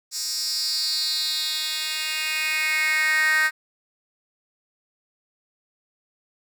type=tone with high-pass filter sweep; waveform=10% pulse; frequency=311.1 Hz; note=D#4; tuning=in tune; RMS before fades=-24 dBFS; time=0.11-3.51 s; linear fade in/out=50 ms; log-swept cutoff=6000 to 1700 Hz; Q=4.8; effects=none